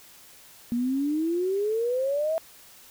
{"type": "exponential sweep", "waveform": "sine", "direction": "up", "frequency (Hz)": [233.3, 659.3], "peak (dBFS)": -23, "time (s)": [0.72, 2.38], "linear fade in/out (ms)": 0, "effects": ["white hiss -51 dBFS RMS until 2.9 s"]}